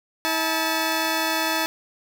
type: tone pair together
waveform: 10% pulse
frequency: 321.3 / 868.7 Hz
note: E4 / A5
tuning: -44 / -22 cents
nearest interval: octave + perfect fourth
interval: 1722 cents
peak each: -16 dBFS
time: 0.25-1.66 s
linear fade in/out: 0 ms
effects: none